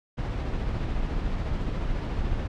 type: noise with tremolo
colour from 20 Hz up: brown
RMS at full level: -27 dBFS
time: 0.17-2.48 s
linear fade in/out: 20 ms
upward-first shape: sine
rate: 14 Hz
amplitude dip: 25%
effects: low-pass 4000 Hz 12 dB/octave